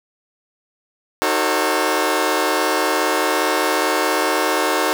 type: chord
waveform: 15% pulse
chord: D# diminished seventh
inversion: none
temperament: just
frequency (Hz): 311.1 / 373.4 / 448 / 537.6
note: D#4 / F#4 / A4 / C5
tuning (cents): 0 / +16 / +31 / +47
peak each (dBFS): -16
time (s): 1.22-4.93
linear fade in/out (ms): 0
effects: none